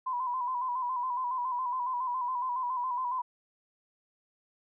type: tone with vibrato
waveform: sine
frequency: 1000 Hz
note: B5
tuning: 21 cents sharp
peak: -29 dBFS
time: 0.06-3.22 s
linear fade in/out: 10 ms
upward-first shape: square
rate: 7.2 Hz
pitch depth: 50 cents each way
effects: none